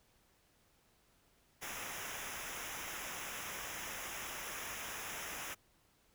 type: noise with comb filter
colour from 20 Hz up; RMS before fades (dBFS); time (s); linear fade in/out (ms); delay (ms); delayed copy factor
pink; -44; 1.61-5.55; 20; 0.23; -0.8
effects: pink hiss -71 dBFS RMS until 6.14 s